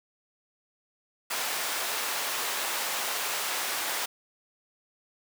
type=high-pass noise; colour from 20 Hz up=pink; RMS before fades=-31 dBFS; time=1.3-4.06 s; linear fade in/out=10 ms; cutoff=750 Hz; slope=12 dB/octave; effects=none